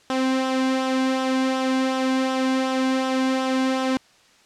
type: tone with flanger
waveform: sawtooth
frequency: 261.6 Hz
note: C4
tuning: in tune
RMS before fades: -22 dBFS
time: 0.1-3.97 s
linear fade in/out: 0 ms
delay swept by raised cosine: 0.44 to 1.64 ms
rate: 2.7 Hz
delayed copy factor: -0.5
effects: white hiss -55 dBFS RMS until 4.45 s + low-pass 6000 Hz 12 dB/octave